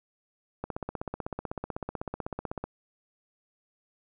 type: click train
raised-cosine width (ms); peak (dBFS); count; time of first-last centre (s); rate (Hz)
1; -19; 33; 0.64-2.64; 16
effects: none